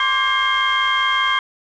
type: tone cluster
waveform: sine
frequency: 1050 / 1155 / 1603 / 2123 / 3203 Hz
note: C6 / D6 / G6 / C7 / G7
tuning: +6 / -29 / +38 / +25 / +37 cents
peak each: -21 dBFS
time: 0-1.39 s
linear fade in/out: 2 ms
effects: tanh soft clip ceiling -8 dBFS